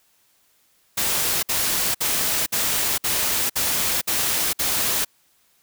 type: noise bursts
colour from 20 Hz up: white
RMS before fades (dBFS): -22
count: 8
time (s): 0.97-5.049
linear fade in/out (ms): 10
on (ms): 460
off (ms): 57
effects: white hiss -62 dBFS RMS until 5.62 s